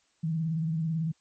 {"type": "tone with vibrato", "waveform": "sine", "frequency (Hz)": 161.1, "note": "E3", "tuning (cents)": -39, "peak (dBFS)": -26, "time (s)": [0.23, 1.12], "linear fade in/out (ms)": 10, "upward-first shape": "sine", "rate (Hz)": 18, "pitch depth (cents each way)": 66, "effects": ["white hiss -69 dBFS RMS until 1.2 s", "MP3 32 kbps"]}